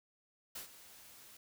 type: noise with ADSR envelope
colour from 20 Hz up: white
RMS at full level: -43 dBFS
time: 0.55-1.37 s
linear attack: 9 ms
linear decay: 110 ms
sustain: -14 dB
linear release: 4 ms
effects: none